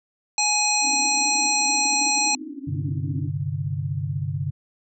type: harmonic tone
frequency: 838 Hz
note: G#5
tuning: 15 cents sharp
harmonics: 1 / 3 / 5 / 7 / 9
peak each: -25 / -25 / -25 / -25 / -25 dBFS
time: 0.38-2.35 s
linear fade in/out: 2 ms
type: band-pass noise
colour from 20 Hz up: white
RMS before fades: -36 dBFS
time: 0.81-3.31 s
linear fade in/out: 50 ms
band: 260 to 310 Hz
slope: 96 dB/octave
type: chord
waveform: sine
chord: G suspended fourth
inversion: none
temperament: equal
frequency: 98 / 130.81 / 146.83 Hz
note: G2 / C3 / D3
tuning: 0 / 0 / 0 cents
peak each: -29 / -29 / -27 dBFS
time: 2.67-4.51 s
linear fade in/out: 10 ms
effects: none